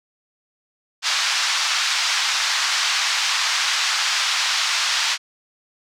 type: band-pass noise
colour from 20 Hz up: white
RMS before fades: -21 dBFS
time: 1.02-5.18 s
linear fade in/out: 50 ms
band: 940 to 5700 Hz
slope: 24 dB/octave
effects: none